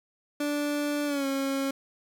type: tone with pitch glide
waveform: 30% pulse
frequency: 292.3 to 272.7 Hz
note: D4 to C#4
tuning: -8 to -28 cents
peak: -24 dBFS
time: 0.4-1.71 s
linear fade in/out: 5 ms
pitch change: -120 cents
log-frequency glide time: 1.06-1.26 s
effects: none